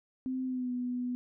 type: tone with pitch glide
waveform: sine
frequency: 258.8 to 247.4 Hz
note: C4 to B3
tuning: -19 to +3 cents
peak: -31 dBFS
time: 0.26-1.15 s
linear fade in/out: 0 ms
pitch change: -78 cents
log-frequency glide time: 0.45-0.72 s
effects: none